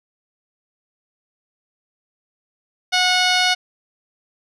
10% pulse tone with low-pass filter, 731 Hz, F#5, 21 cents flat, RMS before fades -17 dBFS, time 2.92-3.55 s, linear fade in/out 20 ms, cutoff 6000 Hz, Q 1.5, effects none

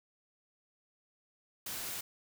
white noise, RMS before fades -40 dBFS, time 1.66-2.01 s, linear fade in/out 5 ms, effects none

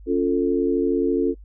sine chord, Db augmented, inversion none, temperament equal with one note detuned, 277.2 / 349.2 / 443.8 Hz, Db4 / F4 / A4, 0 / 0 / +15 cents, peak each -22 dBFS, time 0.06-1.35 s, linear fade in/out 50 ms, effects noise-tail reverb RT60 0.1 s tail -24 dB re dry + added 50 Hz sine -40 dBFS peak until 1.44 s

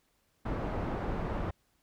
pink low-pass noise, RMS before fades -34 dBFS, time 0.45-1.51 s, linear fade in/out 10 ms, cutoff 1100 Hz, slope 12 dB/octave, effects pink hiss -73 dBFS RMS until 1.82 s

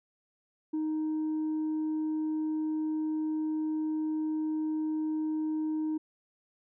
sine tone with tanh clipping, 311.1 Hz, D#4, in tune, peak -29 dBFS, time 0.73-5.98 s, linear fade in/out 10 ms, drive 1 dB, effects none

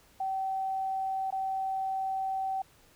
sine tone with dropouts, 768 Hz, G5, 36 cents flat, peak -29 dBFS, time 0.2-2.62 s, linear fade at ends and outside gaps 5 ms, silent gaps 1.306-1.324 s, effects pink hiss -61 dBFS RMS until 2.95 s

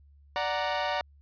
sawtooth chord, D augmented, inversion none, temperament equal, 587.3 / 740 / 932.3 Hz, D5 / F#5 / A#5, 0 / 0 / 0 cents, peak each -28 dBFS, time 0.36-1.01 s, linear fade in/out 0 ms, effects added 71 Hz sine -54 dBFS peak until 1.21 s + resampled to 11025 Hz

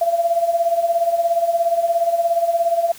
sine tone with tremolo, 679 Hz, F5, 49 cents flat, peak -12 dBFS, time 0.01-2.92 s, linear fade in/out 5 ms, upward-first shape sine, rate 17 Hz, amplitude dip 70%, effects white hiss -41 dBFS RMS until 2.98 s

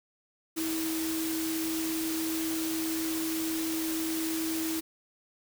sine tone in noise, 322.6 Hz, E4, 37 cents flat, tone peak -30 dBFS, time 0.56-4.81 s, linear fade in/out 20 ms, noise white, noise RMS -36 dBFS, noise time 0.56-4.81 s, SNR +3 dB, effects none

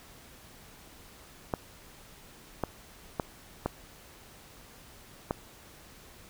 clicks, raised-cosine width 1 ms, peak -14 dBFS, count 5, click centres 1.538 / 2.637 / 3.198 / 3.66 / 5.309 s, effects pink hiss -53 dBFS RMS until 6.29 s

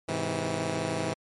10% pulse chord, Ab augmented, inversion none, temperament just, 103.83 / 129.78 / 162.23 Hz, Ab2 / C3 / E3, 0 / -14 / -27 cents, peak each -26 / -27 / -23 dBFS, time 0.08-1.14 s, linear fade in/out 10 ms, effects MP3 48 kbps

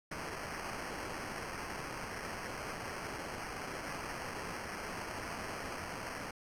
blue noise with sample-and-hold, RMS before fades -42 dBFS, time 0.11-6.31 s, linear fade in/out 5 ms, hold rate 3675 Hz, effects low-pass 11000 Hz 12 dB/octave

